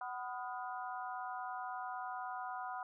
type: harmonic tone with a mistuned harmonic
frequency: 249.1 Hz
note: B3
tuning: 15 cents sharp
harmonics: 3 / 4 / 5 / 6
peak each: -43 / -45 / -47 / -49 dBFS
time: 0.01-2.83 s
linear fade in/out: 2 ms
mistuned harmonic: 6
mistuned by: -72 cents
effects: none